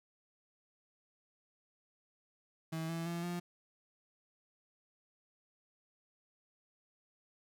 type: tone with pitch steps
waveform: 35% pulse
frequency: 161.6 / 165.95 / 170.42 / 175.01 Hz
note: E3 / E3 / F3 / F3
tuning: -34 / +12 / -42 / +4 cents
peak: -35 dBFS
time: 2.72-3.4 s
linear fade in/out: 10 ms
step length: 170 ms
effects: none